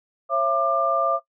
sine tone cluster, 544 / 671 / 1193 Hz, C#5 / E5 / D6, -33 / +31 / +27 cents, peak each -25 / -23 / -21 dBFS, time 0.29-1.2 s, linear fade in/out 50 ms, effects noise-tail reverb RT60 0.1 s tail -20 dB re dry

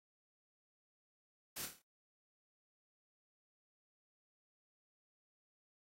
white noise with echo, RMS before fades -44 dBFS, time 1.56-1.66 s, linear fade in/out 10 ms, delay 27 ms, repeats 6, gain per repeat -5 dB, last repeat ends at 1.822 s, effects AAC 48 kbps

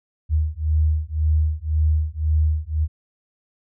sine beating tone pair, 76.6 / 78.5 Hz, D#2 / D#2, -27 / +16 cents, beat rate 1.9 Hz, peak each -20 dBFS, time 0.29-2.88 s, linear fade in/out 50 ms, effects none

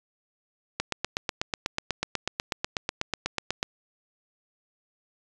click train, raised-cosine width 0.2 ms, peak -9 dBFS, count 24, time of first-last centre 0.8-3.629 s, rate 8.13 Hz, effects resampled to 24000 Hz + 8-bit

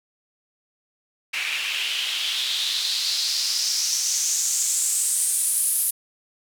white noise with band-pass filter sweep, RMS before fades -24 dBFS, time 1.33-5.91 s, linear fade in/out 10 ms, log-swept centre 2400 to 11000 Hz, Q 3.9, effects none

